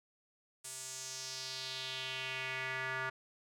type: tone with band-pass filter sweep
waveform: square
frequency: 130.81 Hz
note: C3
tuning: in tune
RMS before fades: -41 dBFS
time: 0.64-3.1 s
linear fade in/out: 10 ms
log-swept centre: 8700 to 1500 Hz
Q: 2.7
effects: none